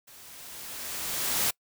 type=noise with level ramp; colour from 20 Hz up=white; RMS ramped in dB=-51 to -25 dBFS; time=0.07-1.51 s; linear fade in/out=10 ms; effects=noise-tail reverb RT60 0.1 s tail -26 dB re dry